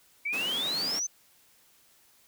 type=exponential sweep; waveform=sine; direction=up; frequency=2236 to 6270 Hz; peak=-28 dBFS; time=0.25-1.07 s; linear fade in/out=10 ms
type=high-pass noise; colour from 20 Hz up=pink; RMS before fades=-39 dBFS; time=0.32-1 s; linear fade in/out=20 ms; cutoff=180 Hz; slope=24 dB/octave
effects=white hiss -62 dBFS RMS until 2.27 s